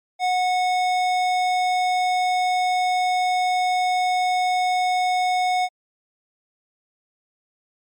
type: tone with hard clipping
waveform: sine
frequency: 732 Hz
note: F#5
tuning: 19 cents flat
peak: -20 dBFS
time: 0.19-5.69 s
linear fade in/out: 50 ms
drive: 15 dB
effects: MP3 96 kbps